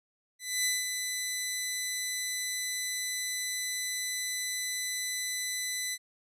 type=tone with ADSR envelope; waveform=10% pulse; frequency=2001 Hz; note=B6; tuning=22 cents sharp; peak=-16 dBFS; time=0.39-5.98 s; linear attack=260 ms; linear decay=190 ms; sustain=-6 dB; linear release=47 ms; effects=low-pass 12000 Hz 12 dB/octave